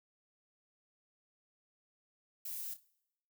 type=noise with echo; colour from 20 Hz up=violet; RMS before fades=-42 dBFS; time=2.45-2.74 s; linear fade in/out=5 ms; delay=30 ms; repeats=2; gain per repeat=-12 dB; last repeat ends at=2.8 s; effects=noise-tail reverb RT60 0.8 s tail -22 dB re dry